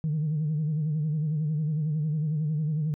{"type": "tone with vibrato", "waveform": "sine", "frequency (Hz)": 153.4, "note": "D#3", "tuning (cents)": -24, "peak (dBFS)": -23, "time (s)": [0.04, 2.94], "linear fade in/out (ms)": 0, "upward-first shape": "sine", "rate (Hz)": 11, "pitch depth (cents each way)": 76, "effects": ["tanh soft clip ceiling -21 dBFS"]}